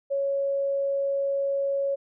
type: tone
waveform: sine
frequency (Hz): 554.4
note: C#5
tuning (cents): 0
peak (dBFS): -23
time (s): 0.1-1.96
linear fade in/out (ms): 20
effects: none